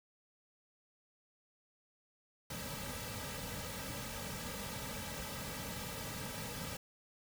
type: noise with comb filter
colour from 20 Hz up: pink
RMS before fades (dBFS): -43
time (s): 2.5-6.77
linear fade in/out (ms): 5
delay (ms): 2.8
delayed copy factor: -1
effects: none